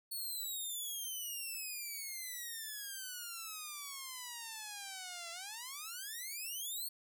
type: exponential two-way sweep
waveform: 5% pulse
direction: down then up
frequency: 4435 to 670 to 4435 Hz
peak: -32 dBFS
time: 0.11-6.89 s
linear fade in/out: 10 ms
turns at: 5.31 s
effects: none